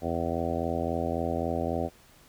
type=harmonic tone; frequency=83.7 Hz; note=E2; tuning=27 cents sharp; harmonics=1 / 2 / 3 / 4 / 5 / 6 / 7 / 8 / 9; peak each=-35 / -37 / -34 / -36 / -37 / -36 / -35 / -36 / -36 dBFS; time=0.01-1.9 s; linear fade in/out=50 ms; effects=pink hiss -57 dBFS RMS until 2.28 s